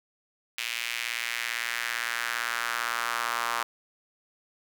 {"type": "tone with high-pass filter sweep", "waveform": "sawtooth", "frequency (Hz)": 117.7, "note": "A#2", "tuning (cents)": 17, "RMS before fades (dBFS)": -31, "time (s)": [0.58, 3.63], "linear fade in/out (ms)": 0, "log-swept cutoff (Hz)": [2500, 1100], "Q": 2.4, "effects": []}